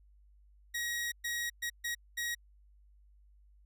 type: tone bursts at uneven times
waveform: sawtooth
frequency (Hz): 1897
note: A#6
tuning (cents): +30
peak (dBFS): -30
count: 5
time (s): 0.74-1.12 / 1.24-1.5 / 1.62-1.7 / 1.84-1.95 / 2.17-2.35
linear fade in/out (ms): 10
effects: added 50 Hz sine -59 dBFS peak until 3.65 s